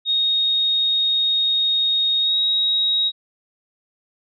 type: tone with pitch glide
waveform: sine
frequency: 3729 to 3796 Hz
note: A#7 to A#7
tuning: 0 to +31 cents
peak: -16 dBFS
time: 0.05-3.12 s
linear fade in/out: 50 ms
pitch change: +31 cents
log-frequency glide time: 2.2-2.37 s
effects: none